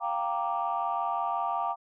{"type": "chord", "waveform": "sine", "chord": "G minor seventh", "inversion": "third", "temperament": "equal", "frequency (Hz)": [698.5, 784, 932.3, 1174.7], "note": ["F5", "G5", "Bb5", "D6"], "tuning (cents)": [0, 0, 0, 0], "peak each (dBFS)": -32, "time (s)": [0, 1.76], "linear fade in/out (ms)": 50, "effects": ["tanh soft clip ceiling -19 dBFS"]}